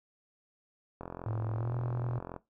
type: click train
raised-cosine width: 1 ms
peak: -26 dBFS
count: 60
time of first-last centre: 1.01-2.363 s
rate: 43.6 Hz
type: tone with pitch glide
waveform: triangle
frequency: 110 to 120.65 Hz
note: A2 to B2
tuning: 0 to -40 cents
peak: -30 dBFS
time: 1.26-2.19 s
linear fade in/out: 5 ms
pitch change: +160 cents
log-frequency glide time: 1.53-1.73 s
effects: noise-tail reverb RT60 0.2 s tail -18 dB re dry